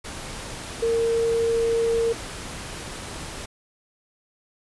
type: tone in noise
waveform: sine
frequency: 460 Hz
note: A#4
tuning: 23 cents flat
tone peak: -19 dBFS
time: 0.82-2.13 s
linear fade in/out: 10 ms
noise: pink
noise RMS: -35 dBFS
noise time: 0.04-3.46 s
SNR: +13 dB
effects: resampled to 24000 Hz